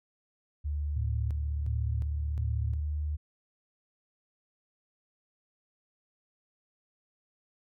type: tone with pitch glide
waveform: sine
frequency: 73.42 to 74.79 Hz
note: D2 to D2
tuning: 0 to +32 cents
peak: -29 dBFS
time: 0.64-3.17 s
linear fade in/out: 20 ms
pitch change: +32 cents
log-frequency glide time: 1.75-2.85 s
type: tone with tremolo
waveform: sine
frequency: 110 Hz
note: A2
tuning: in tune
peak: -31 dBFS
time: 0.95-2.82 s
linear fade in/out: 20 ms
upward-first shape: square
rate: 1.4 Hz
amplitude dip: 65%
effects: none